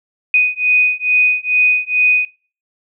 sine beating tone pair, 2489 / 2491.3 Hz, D#7 / D#7, 0 / +2 cents, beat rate 2.3 Hz, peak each -14 dBFS, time 0.34-2.25 s, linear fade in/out 2 ms, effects noise-tail reverb RT60 0.4 s tail -22 dB re dry

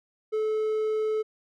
triangle tone, 433.3 Hz, A4, 27 cents flat, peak -22 dBFS, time 0.32-1.23 s, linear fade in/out 20 ms, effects none

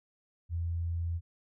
sine tone, 84.6 Hz, E2, 45 cents sharp, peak -30 dBFS, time 0.49-1.21 s, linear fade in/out 50 ms, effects none

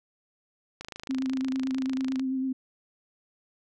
click train, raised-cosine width 0.2 ms, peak -21 dBFS, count 38, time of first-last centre 0.81-2.196 s, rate 26.7 Hz
sine tone with vibrato, 262.7 Hz, C4, 7 cents sharp, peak -26 dBFS, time 1.09-2.53 s, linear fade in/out 10 ms, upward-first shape sine, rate 9 Hz, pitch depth 23 cents each way
effects none

